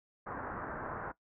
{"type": "low-pass noise", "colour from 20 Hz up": "white", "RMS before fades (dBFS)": -41, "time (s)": [0.26, 1.12], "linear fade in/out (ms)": 10, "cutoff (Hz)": 1600, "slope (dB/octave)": 48, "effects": ["noise-tail reverb RT60 0.1 s tail -18 dB re dry"]}